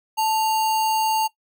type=tone with sample-and-hold; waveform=sine; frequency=880 Hz; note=A5; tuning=in tune; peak=-18 dBFS; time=0.17-1.28 s; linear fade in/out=20 ms; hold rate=3675 Hz; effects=noise-tail reverb RT60 0.1 s tail -18 dB re dry